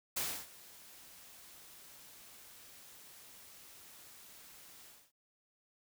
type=noise with ADSR envelope; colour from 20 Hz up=white; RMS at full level=-35 dBFS; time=0.16-5.12 s; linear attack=11 ms; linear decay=290 ms; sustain=-21 dB; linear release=250 ms; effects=none